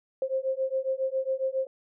sine beating tone pair, 525 / 532.3 Hz, C5 / C5, +6 / +30 cents, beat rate 7.3 Hz, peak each -29 dBFS, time 0.22-1.67 s, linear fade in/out 2 ms, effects none

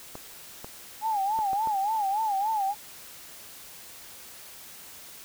clicks, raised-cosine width 1 ms, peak -24 dBFS, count 5, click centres 0.154 / 0.645 / 1.389 / 1.532 / 1.673 s
sine tone with vibrato, 830.6 Hz, G#5, in tune, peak -24 dBFS, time 1.01-2.75 s, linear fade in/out 50 ms, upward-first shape sine, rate 3.5 Hz, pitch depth 130 cents each way
effects white hiss -46 dBFS RMS until 5.24 s

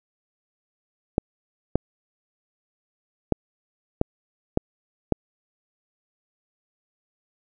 clicks, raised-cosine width 2 ms, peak -5 dBFS, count 6, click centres 1.181 / 1.756 / 3.323 / 4.014 / 4.574 / 5.123 s, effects none

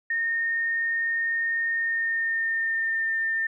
sine tone with pitch glide, 1836 to 1803.4 Hz, A#6 to A6, -27 to +42 cents, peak -23 dBFS, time 0.1-3.47 s, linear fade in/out 5 ms, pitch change -31 cents, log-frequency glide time 1.73-3.14 s, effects none

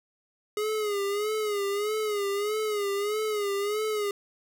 square tone with vibrato, 415.4 Hz, G#4, in tune, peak -27 dBFS, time 0.57-4.11 s, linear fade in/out 2 ms, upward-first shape sine, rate 1.6 Hz, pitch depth 76 cents each way, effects none

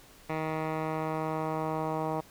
10% pulse tone with low-pass filter sweep, 157.6 Hz, D#3, 23 cents sharp, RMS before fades -32 dBFS, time 0.29-2.21 s, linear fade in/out 10 ms, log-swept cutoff 1900 to 1000 Hz, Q 1.7, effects pink hiss -55 dBFS RMS until 2.3 s

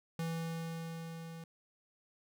square tone with level ramp, 164.81 Hz, E3, in tune, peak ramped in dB -35 to -46 dBFS, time 0.19-1.44 s, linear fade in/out 2 ms, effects none

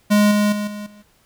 square tone with level steps, 207.7 Hz, G#3, in tune, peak -12 / -15 / -22 / -29 / -43 dBFS, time 0.1-1.03 s, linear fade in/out 20 ms, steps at 0.31 / 0.52 / 0.67 / 0.86 s, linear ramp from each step 5 ms, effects pink hiss -58 dBFS RMS until 1.25 s

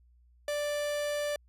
45% pulse tone, 587.3 Hz, D5, in tune, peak -30 dBFS, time 0.48-1.36 s, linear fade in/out 2 ms, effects added 60 Hz sine -59 dBFS peak until 1.48 s + resampled to 32000 Hz

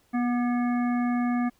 harmonic tone with a mistuned harmonic, 243.1 Hz, B3, 27 cents flat, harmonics 1 / 3 / 5 / 7 / 9, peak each -23 / -33 / -37 / -40 / -42 dBFS, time 0.13-1.5 s, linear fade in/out 20 ms, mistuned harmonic 5, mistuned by -21 cents, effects pink hiss -65 dBFS RMS until 1.59 s

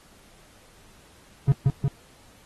triangle tone with echo, 138.59 Hz, C#3, in tune, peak -13 dBFS, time 1.48-1.52 s, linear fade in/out 0 ms, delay 180 ms, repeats 2, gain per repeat -2 dB, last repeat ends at 1.88 s, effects pink hiss -55 dBFS RMS until 2.45 s + AAC 32 kbps

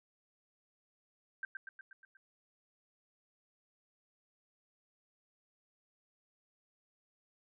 sine tone with echo, 1568 Hz, G6, in tune, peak -36 dBFS, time 1.43-1.45 s, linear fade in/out 2 ms, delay 120 ms, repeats 6, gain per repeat -4 dB, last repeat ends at 2.17 s, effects none

